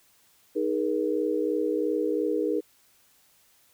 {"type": "chord", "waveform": "sine", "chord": "D# suspended fourth", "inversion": "none", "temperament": "equal with one note detuned", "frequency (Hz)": [311.1, 415.3, 478.2], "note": ["D#4", "G#4", "A#4"], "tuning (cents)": [0, 0, 44], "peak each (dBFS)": -28, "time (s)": [0.55, 2.61], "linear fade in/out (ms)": 20, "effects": ["white hiss -62 dBFS RMS until 3.73 s"]}